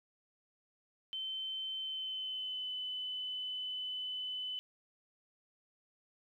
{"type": "tone with pitch glide", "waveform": "sine", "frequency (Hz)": [3083, 3013], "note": ["G7", "F#7"], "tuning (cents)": [-29, 31], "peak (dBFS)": -37, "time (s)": [1.13, 4.59], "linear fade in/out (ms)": 0, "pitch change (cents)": -40, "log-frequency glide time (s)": [1.79, 2.71], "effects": ["12-bit"]}